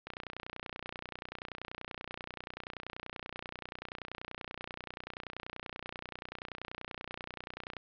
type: click train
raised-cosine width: 0.3 ms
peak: -24 dBFS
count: 235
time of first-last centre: 0.07-7.767 s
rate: 30.4 Hz
effects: low-pass 4000 Hz 12 dB/octave